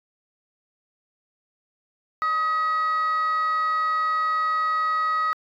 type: tone pair together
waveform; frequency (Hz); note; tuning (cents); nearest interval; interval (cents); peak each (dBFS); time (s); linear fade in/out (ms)
sine; 1262 / 1934.8; D#6 / B6; +24 / -36; perfect fifth; 740; -19 / -28; 2.22-5.33; 0
effects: tanh soft clip ceiling -18 dBFS